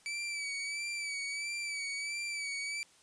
sawtooth tone with vibrato, 2300 Hz, D7, 37 cents flat, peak -32 dBFS, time 0.06-2.83 s, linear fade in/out 0 ms, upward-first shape sine, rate 1.5 Hz, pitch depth 46 cents each way, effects white hiss -63 dBFS RMS until 3.02 s + resampled to 22050 Hz

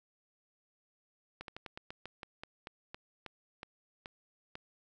slowing click train, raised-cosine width 0.3 ms, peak -27 dBFS, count 15, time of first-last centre 1.41-4.554 s, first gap 72 ms, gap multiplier 1.16, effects none

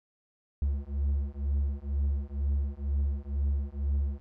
triangle beating tone pair, 69.3 / 71.4 Hz, C#2 / D2, 0 / -48 cents, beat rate 2.1 Hz, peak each -28 dBFS, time 0.62-4.2 s, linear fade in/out 0 ms, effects none

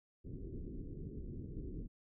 pink low-pass noise, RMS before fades -45 dBFS, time 0.24-1.88 s, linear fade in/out 20 ms, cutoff 410 Hz, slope 48 dB/octave, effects none

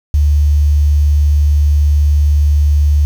sine tone with quantisation, 73.42 Hz, D2, in tune, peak -7 dBFS, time 0.14-3.05 s, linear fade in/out 0 ms, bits 6, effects none

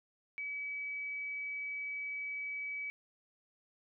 sine tone, 2284 Hz, D7, 49 cents flat, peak -37 dBFS, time 0.38-2.9 s, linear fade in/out 0 ms, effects none

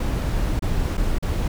brown noise with dropouts, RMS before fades -22 dBFS, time 0-1.48 s, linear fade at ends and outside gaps 5 ms, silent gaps 0.594-0.622 / 0.972-0.976 / 1.185-1.225 s, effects none

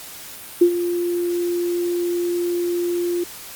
sine tone with ADSR envelope, 349.2 Hz, F4, in tune, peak -7 dBFS, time 0.61-3.24 s, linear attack 8 ms, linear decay 81 ms, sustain -12 dB, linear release 7 ms, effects white hiss -37 dBFS RMS until 3.55 s + Opus 48 kbps

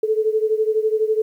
sine beating tone pair, 432 / 444 Hz, A4 / A4, -32 / +16 cents, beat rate 12 Hz, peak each -18 / -21 dBFS, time 0.03-1.22 s, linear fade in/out 5 ms, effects 9-bit

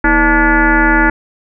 sine tone with frequency modulation, 880 Hz, A5, in tune, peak -7 dBFS, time 0.04-1.1 s, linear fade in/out 5 ms, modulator 280 Hz, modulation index 3.5, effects none

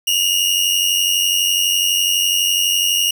sawtooth tone pair together, 2808 / 2900 Hz, F7 / F#7, +9 / -35 cents, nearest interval minor second, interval 56 cents, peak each -14 dBFS, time 0.07-3.11 s, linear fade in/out 5 ms, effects none

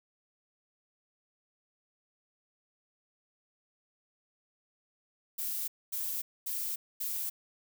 violet noise bursts, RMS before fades -35 dBFS, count 4, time 5.38-7.3 s, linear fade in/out 10 ms, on 300 ms, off 240 ms, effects none

